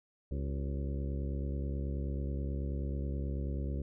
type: harmonic tone with a mistuned harmonic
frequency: 69.3 Hz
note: C#2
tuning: in tune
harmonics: 1 / 2 / 3 / 4 / 5 / 6 / 7 / 8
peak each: -34 / -40 / -44 / -46 / -48 / -50 / -51 / -52 dBFS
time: 0.31-3.82 s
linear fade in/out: 5 ms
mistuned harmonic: 6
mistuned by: -74 cents
effects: none